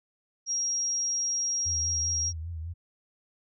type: tone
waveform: sine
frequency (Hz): 5630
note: F8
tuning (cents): +13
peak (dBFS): -26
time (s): 0.46-2.33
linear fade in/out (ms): 50
type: tone with vibrato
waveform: sine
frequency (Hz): 82.41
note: E2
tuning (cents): 0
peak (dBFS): -33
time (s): 1.65-2.74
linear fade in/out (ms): 20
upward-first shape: triangle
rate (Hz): 5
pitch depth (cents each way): 94
effects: none